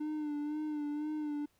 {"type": "tone with vibrato", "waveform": "triangle", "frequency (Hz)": 299.6, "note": "D4", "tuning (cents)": 35, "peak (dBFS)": -32, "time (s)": [0, 1.46], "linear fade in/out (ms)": 10, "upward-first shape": "sine", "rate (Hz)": 2, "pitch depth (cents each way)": 41, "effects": ["pink hiss -73 dBFS RMS until 1.59 s"]}